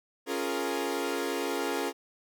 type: chord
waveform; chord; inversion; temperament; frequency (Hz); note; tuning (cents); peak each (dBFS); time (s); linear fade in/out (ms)
sawtooth; Bb minor seventh; first; equal; 277.2 / 349.2 / 415.3 / 466.2; Db4 / F4 / Ab4 / Bb4; 0 / 0 / 0 / 0; -31; 0.26-1.93; 50
effects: none